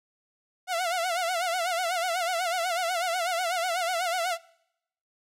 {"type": "tone with vibrato", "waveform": "sawtooth", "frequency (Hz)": 704, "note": "F5", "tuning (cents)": 14, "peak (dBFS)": -22, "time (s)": [0.67, 4.38], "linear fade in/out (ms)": 50, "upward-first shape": "sine", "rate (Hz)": 8.1, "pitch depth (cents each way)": 110, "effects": ["noise-tail reverb RT60 0.8 s tail -23 dB re dry", "low-pass 12000 Hz 12 dB/octave"]}